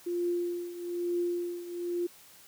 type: tone with tremolo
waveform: sine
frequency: 349.2 Hz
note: F4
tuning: in tune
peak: -26 dBFS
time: 0.06-2.07 s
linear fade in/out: 10 ms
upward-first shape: triangle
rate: 1.1 Hz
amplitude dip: 80%
effects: white hiss -55 dBFS RMS until 2.47 s + high-pass 60 Hz 12 dB/octave